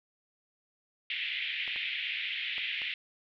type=band-pass noise; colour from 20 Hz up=pink; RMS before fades=-35 dBFS; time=1.1-2.94 s; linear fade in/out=2 ms; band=2000 to 3400 Hz; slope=48 dB/octave
type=clicks; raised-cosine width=0.3 ms; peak=-28 dBFS; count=4; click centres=1.678 / 1.761 / 2.581 / 2.818 s
effects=none